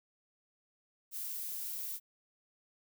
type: noise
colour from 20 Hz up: violet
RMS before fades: -40 dBFS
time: 1.11-2 s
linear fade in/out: 50 ms
effects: none